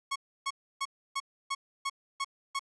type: tone bursts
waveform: sawtooth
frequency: 1100 Hz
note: C#6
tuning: 14 cents flat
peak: -26 dBFS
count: 8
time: 0.11-2.594 s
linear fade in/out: 10 ms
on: 48 ms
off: 300 ms
effects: resampled to 22050 Hz